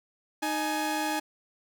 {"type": "tone pair together", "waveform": "sawtooth", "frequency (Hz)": [308.5, 840], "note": ["D#4", "G#5"], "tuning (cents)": [-15, 19], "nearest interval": "octave + perfect fourth", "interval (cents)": 1734, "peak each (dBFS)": [-27, -26], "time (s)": [0.42, 1.2], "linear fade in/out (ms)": 10, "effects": []}